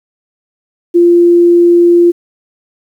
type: tone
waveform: sine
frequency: 346.1 Hz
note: F4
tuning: 16 cents flat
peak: -3 dBFS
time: 0.94-2.12 s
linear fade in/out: 20 ms
effects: 7-bit